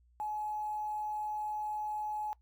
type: tone with quantisation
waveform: sine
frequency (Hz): 848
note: G#5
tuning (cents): +36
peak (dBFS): -34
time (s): 0.2-2.33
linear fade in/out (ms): 0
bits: 10
effects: noise-tail reverb RT60 0.1 s tail -21 dB re dry + added 60 Hz sine -63 dBFS peak until 2.41 s